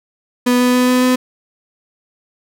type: tone with pitch steps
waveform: 35% pulse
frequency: 246.9 / 248.5 / 250.1 / 251.7 / 253.3 Hz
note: B3 / B3 / B3 / B3 / B3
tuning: 0 / +11 / +22 / +33 / +44 cents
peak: -9 dBFS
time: 0.46-1.16 s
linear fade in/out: 10 ms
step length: 140 ms
effects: none